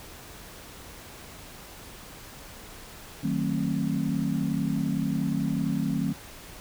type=chord; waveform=sine; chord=D# diminished seventh; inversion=none; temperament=just; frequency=155.56 / 186.68 / 224 / 268.8 Hz; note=D#3 / F#3 / A3 / C4; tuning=0 / +16 / +31 / +47 cents; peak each=-30 dBFS; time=3.23-6.13 s; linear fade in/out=10 ms; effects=pink hiss -45 dBFS RMS until 6.6 s